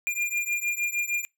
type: beating tone pair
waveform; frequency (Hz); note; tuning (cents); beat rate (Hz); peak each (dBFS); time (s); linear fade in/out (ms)
square; 2400 / 2406.5; D7 / D7; +37 / +42; 6.5; -29 / -30; 0.07-1.25; 0
effects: noise-tail reverb RT60 0.2 s tail -26 dB re dry